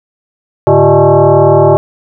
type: tone with frequency modulation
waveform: sine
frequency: 103.83 Hz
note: G#2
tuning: in tune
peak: -3 dBFS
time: 0.67-1.77 s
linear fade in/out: 0 ms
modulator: 247 Hz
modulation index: 3
effects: none